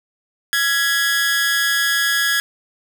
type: tone with amplitude modulation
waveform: sawtooth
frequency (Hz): 1667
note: G#6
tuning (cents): +6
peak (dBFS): -9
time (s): 0.53-2.4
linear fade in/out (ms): 0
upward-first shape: sine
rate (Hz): 292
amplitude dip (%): 70
effects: 7-bit